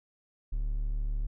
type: tone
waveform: triangle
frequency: 36.71 Hz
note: D1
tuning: in tune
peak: -26 dBFS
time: 0.52-1.27 s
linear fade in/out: 10 ms
effects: none